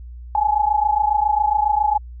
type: tone pair together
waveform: sine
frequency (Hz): 829 / 856.3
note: G#5 / A5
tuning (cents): -3 / -47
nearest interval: minor second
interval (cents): 56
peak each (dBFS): -18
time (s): 0.35-1.98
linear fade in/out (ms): 2
effects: added 60 Hz sine -33 dBFS peak until 2.2 s